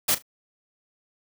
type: noise with echo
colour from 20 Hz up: white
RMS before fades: -21 dBFS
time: 0.08-0.15 s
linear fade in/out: 10 ms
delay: 37 ms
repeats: 2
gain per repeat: -15 dB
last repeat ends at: 0.224 s
effects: none